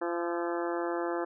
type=harmonic tone with a mistuned harmonic; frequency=171.8 Hz; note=F3; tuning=28 cents flat; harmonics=2 / 3 / 4 / 5 / 6 / 7 / 8 / 9 / 10; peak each=-32 / -36 / -38 / -40 / -42 / -43 / -44 / -45 / -46 dBFS; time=0.01-1.25 s; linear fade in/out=10 ms; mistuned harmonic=8; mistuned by=-48 cents; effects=none